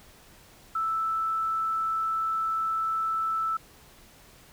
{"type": "tone", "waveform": "sine", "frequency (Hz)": 1318.5, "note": "E6", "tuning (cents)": 0, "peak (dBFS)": -25, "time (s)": [0.75, 3.57], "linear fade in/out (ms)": 5, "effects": ["pink hiss -54 dBFS RMS until 4.52 s"]}